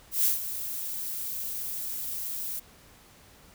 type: noise with ADSR envelope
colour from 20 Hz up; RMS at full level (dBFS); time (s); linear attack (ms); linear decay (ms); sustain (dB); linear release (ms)
violet; -22; 0.11-2.6; 140; 130; -12; 12
effects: pink hiss -55 dBFS RMS until 3.54 s